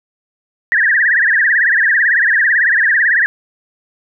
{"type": "tone with vibrato", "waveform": "sine", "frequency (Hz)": 1760, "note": "A6", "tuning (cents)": 0, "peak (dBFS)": -9, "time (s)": [0.72, 3.26], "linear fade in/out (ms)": 0, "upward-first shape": "triangle", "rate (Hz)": 18, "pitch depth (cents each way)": 210, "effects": []}